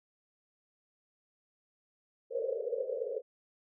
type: band-pass noise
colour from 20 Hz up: pink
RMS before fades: -35 dBFS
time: 2.3-3.22 s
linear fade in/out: 50 ms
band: 440 to 560 Hz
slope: 96 dB/octave
effects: none